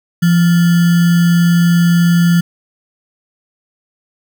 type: tone with sample-and-hold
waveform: sine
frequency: 171.6 Hz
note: F3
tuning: 30 cents flat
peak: -7 dBFS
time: 0.22-2.41 s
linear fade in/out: 10 ms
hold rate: 1575 Hz
effects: none